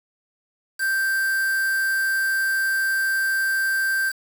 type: tone with quantisation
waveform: triangle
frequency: 1568 Hz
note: G6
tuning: in tune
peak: -18 dBFS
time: 0.78-4.13 s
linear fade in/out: 50 ms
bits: 5
effects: none